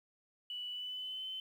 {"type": "tone with pitch glide", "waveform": "sine", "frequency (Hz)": [2960, 3059], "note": ["F#7", "G7"], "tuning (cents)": [0, -43], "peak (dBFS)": -39, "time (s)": [0.5, 1.4], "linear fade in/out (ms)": 2, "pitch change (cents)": 57, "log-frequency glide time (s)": [0.7, 1.26], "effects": ["11-bit"]}